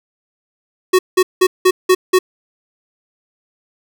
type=tone bursts; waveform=square; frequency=370 Hz; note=F#4; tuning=in tune; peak=-8 dBFS; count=6; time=0.93-2.19 s; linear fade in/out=10 ms; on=60 ms; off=180 ms; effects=none